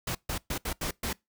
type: noise bursts at uneven times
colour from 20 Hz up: pink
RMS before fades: -32 dBFS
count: 6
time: 0.07-0.15 / 0.29-0.38 / 0.5-0.58 / 0.65-0.73 / 0.81-0.91 / 1.03-1.13 s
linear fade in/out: 5 ms
effects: noise-tail reverb RT60 0.2 s tail -24 dB re dry